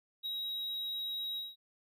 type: tone with ADSR envelope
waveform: triangle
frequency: 3827 Hz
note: A#7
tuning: 45 cents sharp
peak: -32 dBFS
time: 0.23-1.56 s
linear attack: 30 ms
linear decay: 4 ms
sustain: -2 dB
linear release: 190 ms
effects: none